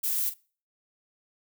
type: noise with echo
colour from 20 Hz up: violet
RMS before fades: -28 dBFS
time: 0.03-0.3 s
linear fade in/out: 10 ms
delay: 41 ms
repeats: 1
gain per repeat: -12 dB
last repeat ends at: 0.341 s
effects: noise-tail reverb RT60 0.4 s tail -23 dB re dry